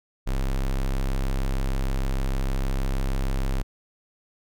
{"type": "tone", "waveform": "square", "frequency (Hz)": 33.24, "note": "C1", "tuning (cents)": 28, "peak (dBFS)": -23, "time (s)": [0.26, 3.63], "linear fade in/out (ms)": 20, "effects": []}